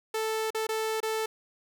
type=tone with dropouts; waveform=sawtooth; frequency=440 Hz; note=A4; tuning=in tune; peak=-24 dBFS; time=0.14-1.26 s; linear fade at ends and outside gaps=5 ms; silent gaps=0.505-0.546 / 0.669-0.689 / 1.004-1.029 s; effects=none